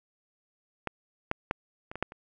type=clicks; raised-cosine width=0.5 ms; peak=-16 / -12 / -12 / -25 / -22 / -12 / -29 dBFS; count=7; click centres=0.873 / 1.314 / 1.511 / 1.915 / 1.956 / 2.026 / 2.121 s; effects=none